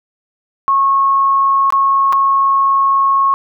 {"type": "tone with dropouts", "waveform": "sine", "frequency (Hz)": 1094, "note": "C#6", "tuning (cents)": -23, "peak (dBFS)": -9, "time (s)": [0.68, 3.34], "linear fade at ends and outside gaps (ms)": 0, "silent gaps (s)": [[1.704, 1.724], [2.125, 2.13]], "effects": []}